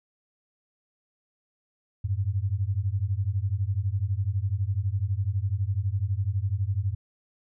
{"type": "beating tone pair", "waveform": "sine", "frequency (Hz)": [92.5, 104.5], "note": ["F#2", "G#2"], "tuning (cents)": [0, 11], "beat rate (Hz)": 12, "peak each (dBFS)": -27, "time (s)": [2.04, 6.95], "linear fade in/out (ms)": 10, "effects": []}